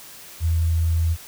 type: tone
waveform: sine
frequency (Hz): 82.41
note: E2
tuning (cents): 0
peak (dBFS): -17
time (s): 0.4-1.17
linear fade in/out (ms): 50
effects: white hiss -42 dBFS RMS until 1.27 s